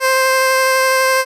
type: tone with vibrato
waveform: 15% pulse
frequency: 524 Hz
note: C5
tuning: 2 cents sharp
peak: -5 dBFS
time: 0-1.25 s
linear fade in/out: 50 ms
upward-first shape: triangle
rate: 12 Hz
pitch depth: 10 cents each way
effects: resampled to 32000 Hz